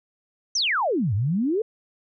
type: exponential two-way sweep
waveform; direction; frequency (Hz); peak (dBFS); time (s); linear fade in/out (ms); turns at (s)
sine; down then up; 6360 to 93.5 to 465.7; -20; 0.55-1.62; 5; 1.14
effects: none